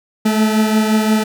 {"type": "beating tone pair", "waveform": "40% pulse", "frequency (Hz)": [215.9, 221.6], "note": ["A3", "A3"], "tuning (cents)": [-33, 13], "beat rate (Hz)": 5.7, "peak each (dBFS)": [-12, -19], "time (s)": [0.25, 1.24], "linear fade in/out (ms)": 10, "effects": []}